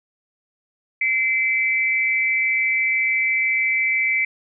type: tone pair together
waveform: sine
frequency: 2066 / 2312 Hz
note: C7 / D7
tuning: -22 / -28 cents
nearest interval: major second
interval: 194 cents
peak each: -20 / -20 dBFS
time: 1.01-4.25 s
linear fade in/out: 5 ms
effects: none